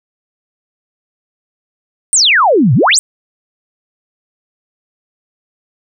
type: exponential two-way sweep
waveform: sine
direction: down then up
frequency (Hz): 9180 to 110.7 to 9180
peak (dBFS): -6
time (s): 2.13-2.99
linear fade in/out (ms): 0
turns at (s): 2.74
effects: none